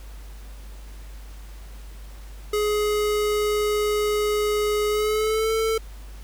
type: tone with pitch glide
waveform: square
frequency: 419.6 to 444.6 Hz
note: G#4 to A4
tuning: +18 to +18 cents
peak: -21 dBFS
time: 2.53-5.78 s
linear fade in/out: 5 ms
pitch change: +100 cents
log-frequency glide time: 4.89-5.52 s
effects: added 50 Hz sine -37 dBFS peak until 6.23 s + pink hiss -50 dBFS RMS until 6.23 s